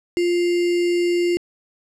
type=tone with sample-and-hold; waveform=sine; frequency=349.2 Hz; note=F4; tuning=in tune; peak=-16 dBFS; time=0.17-1.37 s; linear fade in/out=0 ms; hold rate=2450 Hz; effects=low-pass 7000 Hz 12 dB/octave